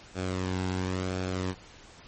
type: tone with flanger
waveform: sawtooth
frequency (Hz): 92.5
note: F#2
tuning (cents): 0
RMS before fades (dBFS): -31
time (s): 0.14-1.55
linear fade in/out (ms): 50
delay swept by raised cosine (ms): 1 to 1.7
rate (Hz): 0.95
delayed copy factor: -0.55
effects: pink hiss -51 dBFS RMS until 2.07 s + MP3 32 kbps